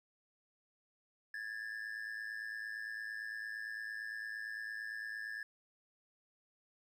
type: ring-modulated tone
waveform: triangle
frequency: 1713 Hz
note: A6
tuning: 47 cents flat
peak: -36 dBFS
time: 1.34-5.43 s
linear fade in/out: 0 ms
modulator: 54.4 Hz
effects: 12-bit